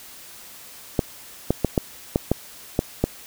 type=clicks; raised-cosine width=2 ms; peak=-4 dBFS; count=8; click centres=0.992 / 1.506 / 1.647 / 1.778 / 2.159 / 2.316 / 2.791 / 3.04 s; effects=white hiss -43 dBFS RMS until 3.26 s